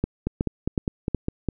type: two click trains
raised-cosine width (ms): 3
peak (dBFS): -9 / -11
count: 4 / 7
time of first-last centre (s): 0.04-1.147 / 0.27-1.487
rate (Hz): 2.71 / 4.93
effects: none